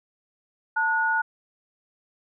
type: tone pair together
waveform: sine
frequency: 889.1 / 1454 Hz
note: A5 / F#6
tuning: +18 / -31 cents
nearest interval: major sixth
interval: 851 cents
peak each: -25 / -22 dBFS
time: 0.76-1.22 s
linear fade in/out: 10 ms
effects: none